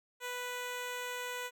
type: tone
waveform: 10% pulse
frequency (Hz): 493.9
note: B4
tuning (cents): 0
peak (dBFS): -29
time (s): 0.2-1.51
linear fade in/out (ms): 50
effects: none